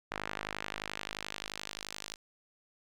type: tone with band-pass filter sweep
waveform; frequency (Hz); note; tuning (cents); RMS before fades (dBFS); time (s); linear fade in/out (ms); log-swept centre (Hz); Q
sawtooth; 51.5; G#1; -14; -42; 0.11-2.16; 10; 1600 to 5500; 0.93
effects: none